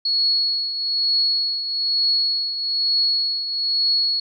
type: tone with tremolo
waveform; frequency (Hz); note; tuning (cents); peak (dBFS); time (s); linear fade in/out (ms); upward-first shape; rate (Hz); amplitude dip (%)
sine; 4353; C#8; -32; -15; 0.05-4.2; 5; triangle; 1.1; 65
effects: none